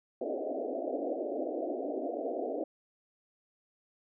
white band-pass noise, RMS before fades -35 dBFS, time 0.21-2.64 s, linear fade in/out 5 ms, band 250 to 710 Hz, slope 96 dB/octave, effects none

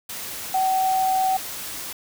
sine tone in noise, 758 Hz, F#5, 42 cents sharp, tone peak -18 dBFS, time 0.54-1.37 s, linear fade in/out 5 ms, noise white, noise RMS -33 dBFS, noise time 0.09-1.93 s, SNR +12 dB, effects none

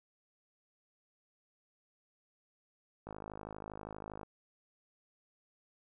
click train, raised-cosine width 1 ms, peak -30 dBFS, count 62, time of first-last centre 3.07-4.232 s, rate 52.5 Hz, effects none

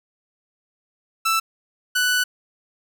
sawtooth tone pair in turn, 1325 / 1487.3 Hz, E6 / F#6, +9 / +9 cents, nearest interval major second, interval 200 cents, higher second, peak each -14 dBFS, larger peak neither, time 1.25-1.4 / 1.95-2.24 s, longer second, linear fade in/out 10 ms, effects none

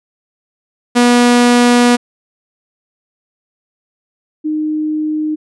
sawtooth / sine tone pair in turn, 242.4 / 307.4 Hz, B3 / D#4, -32 / -21 cents, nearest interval major third, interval 411 cents, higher second, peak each -3 / -14 dBFS, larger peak first, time 0.95-1.97 / 4.44-5.36 s, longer first, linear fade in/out 20 ms, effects resampled to 24000 Hz

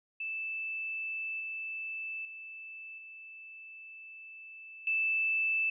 sine tone with level steps, 2637 Hz, E7, in tune, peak -34 / -36 / -43 / -46 / -27 dBFS, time 0.2-5.7 s, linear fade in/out 5 ms, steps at 1.4 / 2.25 / 2.98 / 4.87 s, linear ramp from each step 2 ms, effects none

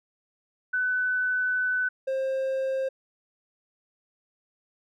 sine / triangle tone pair in turn, 1502 / 531 Hz, F#6 / C5, +26 / +25 cents, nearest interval octave + tritone, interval 1801 cents, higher first, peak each -23 dBFS, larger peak neither, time 0.73-1.89 / 2.07-2.89 s, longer first, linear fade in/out 10 ms, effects none

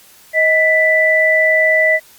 sine tone pair together, 631.6 / 1981 Hz, D#5 / B6, +26 / +5 cents, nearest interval octave + minor sixth, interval 1979 cents, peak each -14 / -11 dBFS, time 0.33-2 s, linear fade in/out 50 ms, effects white hiss -45 dBFS RMS until 2.18 s + Opus 48 kbps

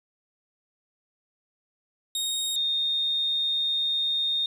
sawtooth / sine tone pair in turn, 3729 / 3676 Hz, A#7 / A#7, 0 / -25 cents, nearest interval unison, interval 25 cents, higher first, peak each -23 dBFS, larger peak neither, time 2.15-2.56 / 2.56-4.46 s, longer second, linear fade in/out 2 ms, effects resampled to 32000 Hz + 9-bit

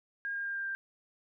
sine tone with pitch steps, 1621 / 1611.7 / 1602.4 / 1593.2 / 1584 Hz, G#6 / G6 / G6 / G6 / G6, -42 / +48 / +38 / +28 / +18 cents, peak -33 dBFS, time 0.25-0.75 s, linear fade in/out 0 ms, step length 100 ms, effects none

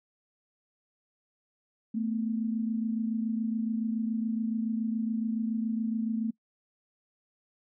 sine tone pair together, 221.7 / 248.8 Hz, A3 / B3, +13 / +13 cents, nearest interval major second, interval 200 cents, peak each -28 / -35 dBFS, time 1.94-6.31 s, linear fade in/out 10 ms, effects noise-tail reverb RT60 0.1 s tail -23 dB re dry

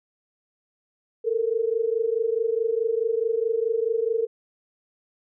sine tone pair together, 442.3 / 467 Hz, A4 / A#4, +9 / +3 cents, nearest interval minor second, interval 94 cents, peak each -24 dBFS, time 1.24-4.27 s, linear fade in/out 20 ms, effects none

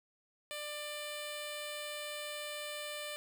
10% pulse tone with notch filter, 594 Hz, D5, 20 cents sharp, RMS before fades -42 dBFS, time 0.51-3.16 s, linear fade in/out 0 ms, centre 1400 Hz, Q 1.7, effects none

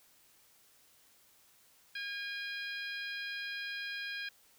harmonic tone with a mistuned harmonic, 812 Hz, G#5, 39 cents flat, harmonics 2 / 3 / 4 / 5 / 6, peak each -40 / -44 / -46 / -48 / -50 dBFS, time 1.95-4.29 s, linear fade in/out 5 ms, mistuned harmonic 6, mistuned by +35 cents, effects white hiss -65 dBFS RMS until 4.58 s

